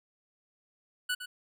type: tone with echo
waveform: 25% pulse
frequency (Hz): 1480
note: F#6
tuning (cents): 0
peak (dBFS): -25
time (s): 1.09-1.15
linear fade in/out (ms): 10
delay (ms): 110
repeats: 1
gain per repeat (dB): -10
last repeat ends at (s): 1.26
effects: none